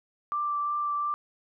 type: tone with vibrato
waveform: sine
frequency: 1175 Hz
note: D6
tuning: 1 cent sharp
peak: -26 dBFS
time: 0.32-1.14 s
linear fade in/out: 0 ms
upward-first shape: triangle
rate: 2.8 Hz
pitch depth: 12 cents each way
effects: none